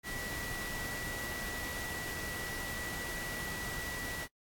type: tone in noise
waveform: sine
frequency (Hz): 1948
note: B6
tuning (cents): -24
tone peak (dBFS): -41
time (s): 0.03-4.28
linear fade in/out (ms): 50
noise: pink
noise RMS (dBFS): -41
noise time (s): 0.03-4.28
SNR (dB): -3
effects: noise-tail reverb RT60 0.1 s tail -24 dB re dry + AAC 64 kbps